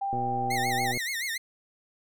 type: tone with pitch glide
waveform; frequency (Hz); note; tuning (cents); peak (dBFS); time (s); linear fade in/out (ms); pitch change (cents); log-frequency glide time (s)
sine; 791 to 785.5; G5 to G5; +15 to +3; -27; 0.01-0.92; 10; -12; 0.29-0.55
type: click train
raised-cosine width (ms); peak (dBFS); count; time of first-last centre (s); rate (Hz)
2; -23; 104; 0.13-0.974; 122
type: tone with vibrato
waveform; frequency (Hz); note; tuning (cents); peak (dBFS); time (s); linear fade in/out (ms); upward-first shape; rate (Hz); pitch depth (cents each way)
sawtooth; 1982; B6; +6; -26; 0.5-1.38; 10; sine; 7; 170
effects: none